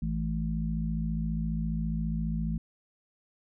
harmonic tone, 54.7 Hz, A1, 9 cents flat, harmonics 1 / 3 / 4, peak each -32 / -31 / -34 dBFS, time 0.02-2.58 s, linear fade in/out 5 ms, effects none

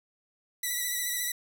5% pulse tone with vibrato, 1962 Hz, B6, 12 cents flat, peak -19 dBFS, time 0.63-1.32 s, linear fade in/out 5 ms, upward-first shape triangle, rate 14 Hz, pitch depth 40 cents each way, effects none

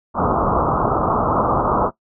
white low-pass noise, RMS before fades -18 dBFS, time 0.14-1.91 s, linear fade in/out 50 ms, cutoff 1300 Hz, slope 96 dB/octave, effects noise-tail reverb RT60 0.1 s tail -17 dB re dry

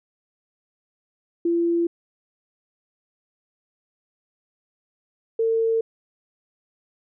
sine tone pair in turn, 340 / 452 Hz, F4 / A4, -46 / +47 cents, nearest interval perfect fourth, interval 493 cents, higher second, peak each -18 dBFS, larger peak neither, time 1.45-1.87 / 5.39-5.81 s, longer neither, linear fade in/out 5 ms, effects none

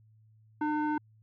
square tone with low-pass filter, 302.2 Hz, D4, 50 cents sharp, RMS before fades -30 dBFS, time 0.61-0.98 s, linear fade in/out 5 ms, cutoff 1200 Hz, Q 7.7, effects added 109 Hz sine -58 dBFS peak until 1.22 s

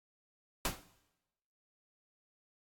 pink noise with exponential decay, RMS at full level -29 dBFS, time 0.65-0.83 s, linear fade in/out 2 ms, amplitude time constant 39 ms, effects noise-tail reverb RT60 0.9 s tail -17 dB re dry + AAC 64 kbps

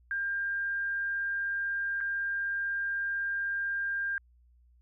sine tone with dropouts, 1599 Hz, G6, 34 cents sharp, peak -29 dBFS, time 0.11-4.18 s, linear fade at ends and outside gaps 1 ms, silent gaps 2.005-2.01 s, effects added 60 Hz sine -59 dBFS peak until 4.81 s

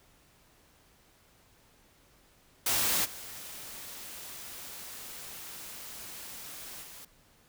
white noise with level steps, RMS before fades -28 / -44 / -48 dBFS, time 2.66-7.05 s, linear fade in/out 5 ms, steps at 3.04 / 6.82 s, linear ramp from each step 20 ms, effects pink hiss -63 dBFS RMS until 7.48 s

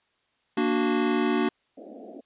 square chord, Bb augmented, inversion none, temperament equal, 233.1 / 293.7 / 370 Hz, Bb3 / D4 / F#4, 0 / 0 / 0 cents, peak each -27 dBFS, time 0.57-1.49 s, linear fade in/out 5 ms
pink band-pass noise, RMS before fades -43 dBFS, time 1.77-2.21 s, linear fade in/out 10 ms, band 210 to 730 Hz, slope 96 dB/octave
effects white hiss -70 dBFS RMS until 2.25 s + resampled to 8000 Hz

